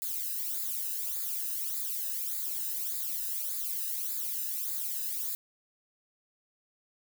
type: noise with flanger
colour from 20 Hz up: violet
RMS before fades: -34 dBFS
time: 0.02-5.35 s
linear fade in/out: 0 ms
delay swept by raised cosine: 0.34 to 0.91 ms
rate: 1.7 Hz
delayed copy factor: -0.85
effects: none